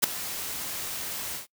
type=noise with ADSR envelope; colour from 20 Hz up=white; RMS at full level=-17 dBFS; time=0.02-1.47 s; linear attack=21 ms; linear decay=4 ms; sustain=-17 dB; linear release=120 ms; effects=noise-tail reverb RT60 0.1 s tail -24 dB re dry